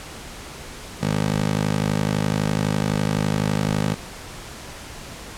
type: tone with high-pass filter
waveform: 15% pulse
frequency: 51.91 Hz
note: G#1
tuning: in tune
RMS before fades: -22 dBFS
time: 1.01-3.95 s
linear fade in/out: 20 ms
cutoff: 160 Hz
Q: 1.2
effects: pink hiss -37 dBFS RMS until 5.37 s + low-pass 10000 Hz 12 dB/octave